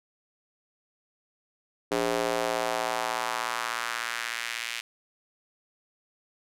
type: tone with high-pass filter sweep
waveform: square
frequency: 58.3 Hz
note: A#1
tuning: 1 cent sharp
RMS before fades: -30 dBFS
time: 1.91-4.81 s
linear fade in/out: 10 ms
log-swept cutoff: 390 to 2400 Hz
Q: 1.7
effects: low-pass 12000 Hz 12 dB/octave